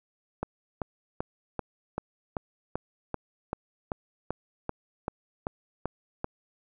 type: click train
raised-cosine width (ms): 1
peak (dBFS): -16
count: 16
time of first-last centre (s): 0.43-6.244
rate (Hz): 2.58
effects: none